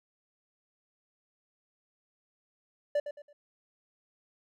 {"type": "tone with echo", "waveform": "triangle", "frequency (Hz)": 584, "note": "D5", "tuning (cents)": -10, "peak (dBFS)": -23, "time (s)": [2.95, 3], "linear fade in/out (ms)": 5, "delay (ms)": 110, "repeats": 3, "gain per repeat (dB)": -10, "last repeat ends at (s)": 3.33, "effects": []}